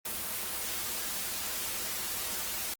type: noise with comb filter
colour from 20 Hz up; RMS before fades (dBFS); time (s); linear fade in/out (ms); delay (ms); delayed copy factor
white; -35; 0.05-2.74; 5; 7.1; -0.65
effects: Opus 24 kbps